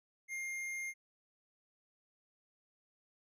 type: tone with hard clipping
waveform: sine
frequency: 2119 Hz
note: C7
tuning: 21 cents sharp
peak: -40 dBFS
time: 0.28-0.94 s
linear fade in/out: 50 ms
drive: 10 dB
effects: none